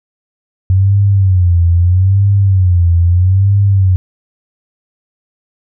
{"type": "tone with vibrato", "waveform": "sine", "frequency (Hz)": 92.5, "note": "F#2", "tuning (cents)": 0, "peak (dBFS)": -6, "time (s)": [0.7, 3.96], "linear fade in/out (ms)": 0, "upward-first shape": "sine", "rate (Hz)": 0.78, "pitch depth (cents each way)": 140, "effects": []}